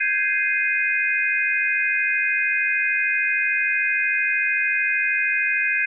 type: chord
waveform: sine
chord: Ab major seventh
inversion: third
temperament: equal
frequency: 1568 / 1661.2 / 2093 / 2489 Hz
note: G6 / Ab6 / C7 / Eb7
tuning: 0 / 0 / 0 / 0 cents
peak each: -26 / -25 / -25 / -22 dBFS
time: 0-5.86 s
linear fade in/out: 10 ms
effects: none